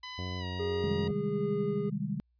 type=tone with pitch glide; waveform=10% pulse; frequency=1005 to 950.2 Hz; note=B5 to A#5; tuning=+30 to +33 cents; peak=-31 dBFS; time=0.03-1.08 s; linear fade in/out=5 ms; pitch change=-97 cents; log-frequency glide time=0.39-0.45 s
type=harmonic tone; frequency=90.9 Hz; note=F#2; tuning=30 cents flat; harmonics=1 / 2 / 3 / 4 / 5 / 6 / 7 / 8; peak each=-36 / -42 / -46 / -48 / -50 / -52 / -53 / -54 dBFS; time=0.18-1.11 s; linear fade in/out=5 ms
type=tone with tremolo; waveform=triangle; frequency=410 Hz; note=G#4; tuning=22 cents flat; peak=-28 dBFS; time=0.59-1.9 s; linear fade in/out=10 ms; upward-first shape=sine; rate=1.3 Hz; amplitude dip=30%
type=chord; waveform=sine; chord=Ab major seventh; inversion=first; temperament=equal; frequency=130.81 / 155.56 / 196 / 207.7 Hz; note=C3 / Eb3 / G3 / Ab3; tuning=0 / 0 / 0 / 0 cents; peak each=-40 / -36 / -35 / -36 dBFS; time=0.84-2.2 s; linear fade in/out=0 ms
effects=added 60 Hz sine -69 dBFS peak until 2.39 s + resampled to 11025 Hz